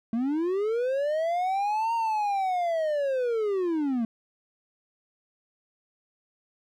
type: linear two-way sweep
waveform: triangle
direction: up then down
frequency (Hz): 220 to 930 to 220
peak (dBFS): -22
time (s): 0.13-4.05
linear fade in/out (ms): 2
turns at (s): 1.94
effects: none